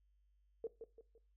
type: tone with echo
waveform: sine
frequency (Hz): 454.4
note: A#4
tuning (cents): -44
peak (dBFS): -37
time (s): 0.64-0.67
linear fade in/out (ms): 2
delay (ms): 170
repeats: 3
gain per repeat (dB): -8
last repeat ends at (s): 1.18
effects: noise-tail reverb RT60 0.3 s tail -18 dB re dry + added 50 Hz sine -70 dBFS peak until 1.36 s